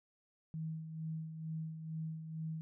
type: tone with tremolo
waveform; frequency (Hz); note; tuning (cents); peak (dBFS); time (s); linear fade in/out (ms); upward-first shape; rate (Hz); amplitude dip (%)
sine; 159.5; D#3; +43; -37; 0.54-2.61; 0; sine; 2.2; 55
effects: none